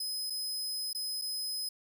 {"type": "tone with dropouts", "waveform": "sawtooth", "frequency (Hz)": 5060, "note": "D#8", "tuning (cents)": 28, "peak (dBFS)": -31, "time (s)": [0, 1.69], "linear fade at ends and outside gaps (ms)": 5, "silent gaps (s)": [[0.3, 0.303], [0.931, 0.948], [1.215, 1.219]], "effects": []}